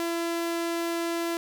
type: tone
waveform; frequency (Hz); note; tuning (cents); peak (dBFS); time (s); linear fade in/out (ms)
sawtooth; 337.2; E4; +39; -23; 0-1.37; 0
effects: none